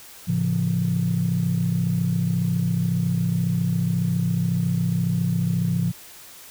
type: chord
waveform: sine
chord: A augmented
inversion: none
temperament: just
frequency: 110 / 137.5 / 171.88 Hz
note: A2 / C#3 / E#3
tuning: 0 / -14 / -27 cents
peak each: -25 / -25 / -21 dBFS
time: 0.27-5.92 s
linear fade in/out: 20 ms
effects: tanh soft clip ceiling -12 dBFS + white hiss -44 dBFS RMS until 6.5 s